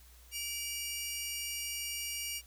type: tone pair together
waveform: 15% pulse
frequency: 2320 / 2842 Hz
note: D7 / F7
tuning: -22 / +30 cents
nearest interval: major third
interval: 352 cents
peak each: -34 / -31 dBFS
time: 0.31-2.42 s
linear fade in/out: 50 ms
effects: added 60 Hz sine -56 dBFS peak until 2.46 s + white hiss -61 dBFS RMS until 2.46 s